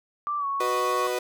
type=tone with pitch glide; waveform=sine; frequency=1174.7 to 1108.8 Hz; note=D6 to C#6; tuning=0 to 0 cents; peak=-25 dBFS; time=0.27-1.07 s; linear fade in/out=0 ms; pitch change=-100 cents; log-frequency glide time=0.38-0.46 s
type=chord; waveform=35% pulse; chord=B major; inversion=second; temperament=equal with one note detuned; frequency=370 / 493.9 / 615.5 Hz; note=F#4 / B4 / D#5; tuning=0 / 0 / -19 cents; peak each=-28 / -27 / -31 dBFS; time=0.6-1.19 s; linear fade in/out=5 ms
effects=none